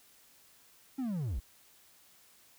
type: linear sweep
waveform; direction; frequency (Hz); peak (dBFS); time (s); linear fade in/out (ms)
triangle; down; 276.8 to 43.65; -30; 0.98-1.4; 10
effects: white hiss -62 dBFS RMS until 2.58 s